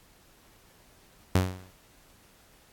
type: tone with exponential decay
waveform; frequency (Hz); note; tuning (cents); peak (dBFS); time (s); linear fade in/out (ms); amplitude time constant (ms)
sawtooth; 92.5; F#2; 0; -14; 1.35-1.71; 5; 77
effects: pink hiss -59 dBFS RMS until 2.72 s + AAC 64 kbps